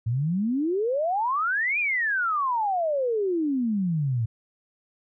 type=exponential two-way sweep; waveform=sine; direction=up then down; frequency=108.5 to 2489 to 108.5 Hz; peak=-22 dBFS; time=0.06-4.26 s; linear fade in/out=10 ms; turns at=1.79 s; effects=none